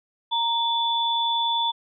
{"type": "tone pair together", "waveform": "sine", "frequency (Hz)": [931, 3470], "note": ["A#5", "A7"], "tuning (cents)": [-2, -25], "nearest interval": "octave + major seventh", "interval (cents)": 2277, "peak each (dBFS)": [-23, -24], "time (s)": [0.31, 1.72], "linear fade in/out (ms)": 20, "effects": []}